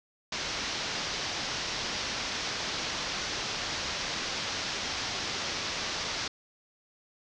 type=low-pass noise; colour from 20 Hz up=white; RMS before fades=-34 dBFS; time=0.32-6.28 s; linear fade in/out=5 ms; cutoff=6000 Hz; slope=48 dB/octave; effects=none